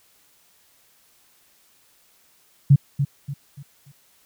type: tone with echo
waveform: sine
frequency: 140.4 Hz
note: C#3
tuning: 22 cents sharp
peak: -8 dBFS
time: 2.7-2.76 s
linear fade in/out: 10 ms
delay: 290 ms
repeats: 4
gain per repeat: -9 dB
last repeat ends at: 3.92 s
effects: white hiss -59 dBFS RMS until 4.25 s